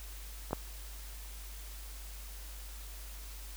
clicks, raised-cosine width 1 ms, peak -29 / -17 dBFS, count 2, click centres 0.509 / 0.531 s, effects added 50 Hz sine -44 dBFS peak until 3.56 s + white hiss -51 dBFS RMS until 3.56 s

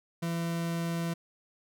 40% pulse tone, 168.1 Hz, E3, 34 cents sharp, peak -29 dBFS, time 0.22-1.14 s, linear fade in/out 10 ms, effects none

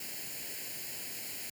white noise with comb filter, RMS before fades -41 dBFS, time 0-1.5 s, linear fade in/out 5 ms, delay 0.42 ms, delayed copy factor +0.75, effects high-pass 100 Hz 12 dB/octave

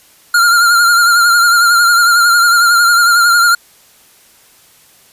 square tone with vibrato, 1400 Hz, F6, 4 cents sharp, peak -7 dBFS, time 0.34-3.55 s, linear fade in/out 5 ms, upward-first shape sine, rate 11 Hz, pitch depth 43 cents each way, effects white hiss -46 dBFS RMS until 5.12 s + resampled to 32000 Hz

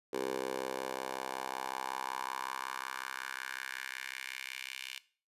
10% pulse tone with high-pass filter sweep, 65.41 Hz, C2, in tune, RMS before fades -40 dBFS, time 0.13-4.99 s, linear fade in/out 5 ms, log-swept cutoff 430 to 2700 Hz, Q 2.8, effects noise-tail reverb RT60 0.4 s tail -18 dB re dry + resampled to 32000 Hz

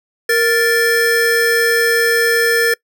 square tone pair together, 466.2 / 1758.6 Hz, A#4 / A6, 0 / -1 cents, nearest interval octave + major seventh, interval 2299 cents, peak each -15 dBFS, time 0.29-2.74 s, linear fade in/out 5 ms, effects noise-tail reverb RT60 0.1 s tail -24 dB re dry

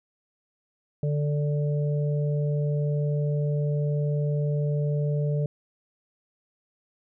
harmonic tone, 146.83 Hz, D3, in tune, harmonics 1 / 3 / 4, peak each -23 / -33 / -35 dBFS, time 1.03-5.46 s, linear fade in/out 2 ms, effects none

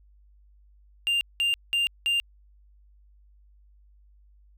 triangle tone bursts, 2794 Hz, F7, in tune, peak -20 dBFS, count 4, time 1.07-2.2 s, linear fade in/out 0 ms, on 140 ms, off 190 ms, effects added 50 Hz sine -54 dBFS peak until 4.57 s

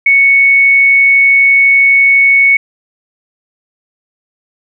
sine tone, 2217 Hz, C#7, in tune, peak -4 dBFS, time 0.06-2.57 s, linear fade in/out 5 ms, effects none

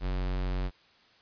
square tone, 46 Hz, F#1, 9 cents flat, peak -29 dBFS, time 0-0.71 s, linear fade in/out 50 ms, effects white hiss -61 dBFS RMS until 1.21 s + resampled to 11025 Hz

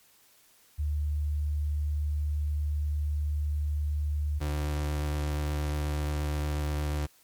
sine / 35% pulse tone pair in turn, 74.3 / 74.3 Hz, D2 / D2, +21 / +21 cents, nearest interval unison, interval 0 cents, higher neither, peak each -26 dBFS, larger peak neither, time 0.78-4.4 / 4.4-7.07 s, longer first, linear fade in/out 20 ms, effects white hiss -61 dBFS RMS until 7.23 s + MP3 96 kbps

